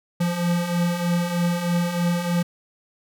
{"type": "beating tone pair", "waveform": "square", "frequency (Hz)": [171.3, 174.5], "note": ["F3", "F3"], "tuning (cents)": [-33, -1], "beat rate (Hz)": 3.2, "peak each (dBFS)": [-28, -22], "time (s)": [0.2, 2.43], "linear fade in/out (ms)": 10, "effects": []}